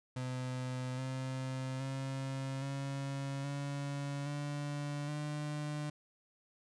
35% pulse tone with pitch steps, 127.5 / 130.86 / 134.3 / 137.84 / 141.47 / 145.2 / 149.02 Hz, C3 / C3 / C3 / C#3 / C#3 / D3 / D3, -44 / +1 / +46 / -9 / +36 / -19 / +26 cents, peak -35 dBFS, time 0.16-5.9 s, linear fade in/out 5 ms, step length 820 ms, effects resampled to 22050 Hz

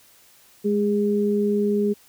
sine tone pair together, 207.7 / 410.2 Hz, G#3 / G#4, 0 / -21 cents, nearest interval octave, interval 1179 cents, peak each -21 dBFS, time 0.64-1.94 s, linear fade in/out 20 ms, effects white hiss -54 dBFS RMS until 2.08 s

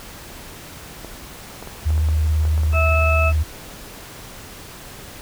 clicks, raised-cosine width 1 ms, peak -20 dBFS, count 10, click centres 1.047 / 1.626 / 1.674 / 1.905 / 1.979 / 2.087 / 2.452 / 2.578 / 2.634 / 2.732 s
sine tone with vibrato, 77.6 Hz, D#2, 4 cents flat, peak -15 dBFS, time 1.85-3.44 s, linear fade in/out 20 ms, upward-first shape sine, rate 18 Hz, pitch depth 45 cents each way
harmonic tone, 652 Hz, E5, 19 cents flat, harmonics 1 / 2 / 4, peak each -22 / -23 / -21 dBFS, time 2.72-3.33 s, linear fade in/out 50 ms
effects pink hiss -38 dBFS RMS until 5.21 s

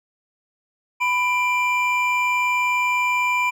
triangle tone pair together, 995.2 / 2367 Hz, B5 / D7, +13 / +13 cents, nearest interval octave + minor third, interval 1500 cents, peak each -19 dBFS, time 1-3.51 s, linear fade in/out 20 ms, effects none

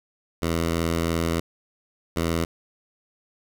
10% pulse tone pair in turn, 83.2 / 83.2 Hz, E2 / E2, +17 / +17 cents, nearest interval unison, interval 0 cents, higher neither, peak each -14 dBFS, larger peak neither, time 0.42-1.4 / 2.16-2.45 s, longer first, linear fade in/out 5 ms, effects none

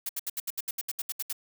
blue noise bursts, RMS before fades -32 dBFS, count 13, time 0.06-1.328 s, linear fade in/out 5 ms, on 32 ms, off 71 ms, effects none

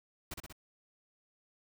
pink noise with echo, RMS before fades -41 dBFS, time 0.31-0.34 s, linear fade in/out 5 ms, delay 62 ms, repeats 3, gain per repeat -3 dB, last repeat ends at 0.526 s, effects none

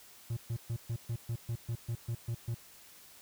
triangle tone bursts, 116.54 Hz, A#2, in tune, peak -30 dBFS, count 12, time 0.3-2.546 s, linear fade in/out 5 ms, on 68 ms, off 130 ms, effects white hiss -56 dBFS RMS until 3.21 s

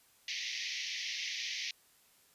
pink band-pass noise, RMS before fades -39 dBFS, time 0.28-1.71 s, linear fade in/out 2 ms, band 1900 to 6200 Hz, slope 96 dB/octave, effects white hiss -66 dBFS RMS until 2.34 s + resampled to 32000 Hz

